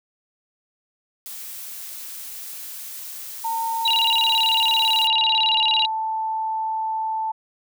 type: noise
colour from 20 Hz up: blue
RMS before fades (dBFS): -35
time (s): 1.26-5.07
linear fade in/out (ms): 0
type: tone with pitch glide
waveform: sine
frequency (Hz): 910 to 881.5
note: A#5 to A5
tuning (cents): -42 to +3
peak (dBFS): -22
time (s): 3.44-7.32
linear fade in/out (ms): 10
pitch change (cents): -55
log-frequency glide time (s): 3.9-5.63
type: tone with vibrato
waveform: sine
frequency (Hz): 3322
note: G#7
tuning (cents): 0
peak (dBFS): -17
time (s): 3.85-5.86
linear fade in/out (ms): 5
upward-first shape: square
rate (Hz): 18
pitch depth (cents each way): 280
effects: none